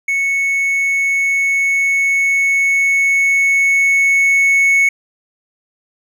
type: tone with level ramp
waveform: triangle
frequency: 2209 Hz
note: C#7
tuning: 7 cents flat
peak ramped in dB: -12 to -7 dBFS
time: 0.08-4.89 s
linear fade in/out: 5 ms
effects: none